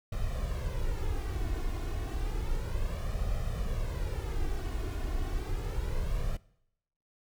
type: noise with flanger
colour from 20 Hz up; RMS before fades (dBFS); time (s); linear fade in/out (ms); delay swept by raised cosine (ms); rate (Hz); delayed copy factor
brown; -32; 0.12-6.37; 5; 1.6 to 2.8; 0.31; +0.65
effects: noise-tail reverb RT60 0.8 s tail -22 dB re dry